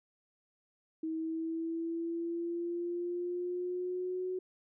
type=linear sweep; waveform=sine; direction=up; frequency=319.2 to 370 Hz; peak=-33 dBFS; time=1.03-4.39 s; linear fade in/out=5 ms; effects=none